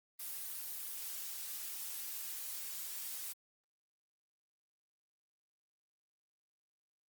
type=noise; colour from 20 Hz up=blue; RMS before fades=-43 dBFS; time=0.19-3.33 s; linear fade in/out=10 ms; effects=Opus 24 kbps